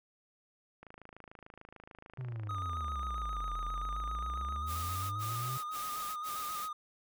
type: click train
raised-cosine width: 0.5 ms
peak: -35 dBFS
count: 101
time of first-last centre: 0.83-4.561 s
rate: 26.8 Hz
type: exponential two-way sweep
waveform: triangle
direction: down then up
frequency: 132 to 41 to 132 Hz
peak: -35 dBFS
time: 2.18-5.58 s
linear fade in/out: 10 ms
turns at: 3.6 s
type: tone with vibrato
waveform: triangle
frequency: 1234 Hz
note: D#6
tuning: 15 cents flat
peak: -35 dBFS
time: 2.49-6.73 s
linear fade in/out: 5 ms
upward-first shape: square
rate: 7.5 Hz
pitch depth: 32 cents each way
type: noise bursts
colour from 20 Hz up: white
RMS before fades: -44 dBFS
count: 4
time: 4.66-6.689 s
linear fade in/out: 50 ms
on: 460 ms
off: 63 ms
effects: none